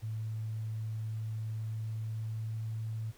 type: tone with pitch glide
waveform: sine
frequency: 110 to 110.89 Hz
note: A2 to A2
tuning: 0 to +14 cents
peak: -34 dBFS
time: 0.02-3.12 s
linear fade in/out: 20 ms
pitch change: +14 cents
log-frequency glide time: 1.54-2.61 s
effects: pink hiss -61 dBFS RMS until 3.17 s